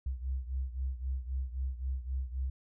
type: beating tone pair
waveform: sine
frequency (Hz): 64.1 / 67.9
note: C2 / C#2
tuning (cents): -35 / -35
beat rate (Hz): 3.8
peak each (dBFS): -34 / -38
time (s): 0.06-2.5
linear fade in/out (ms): 5
effects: none